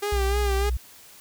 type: tone with vibrato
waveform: sawtooth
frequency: 401.8 Hz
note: G4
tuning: 43 cents sharp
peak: -21 dBFS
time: 0.02-0.7 s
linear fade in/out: 10 ms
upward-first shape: sine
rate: 3.3 Hz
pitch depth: 54 cents each way
type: tone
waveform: sine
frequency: 61.5 Hz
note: B1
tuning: 7 cents flat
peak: -22 dBFS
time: 0.12-0.77 s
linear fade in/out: 5 ms
effects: white hiss -49 dBFS RMS until 1.2 s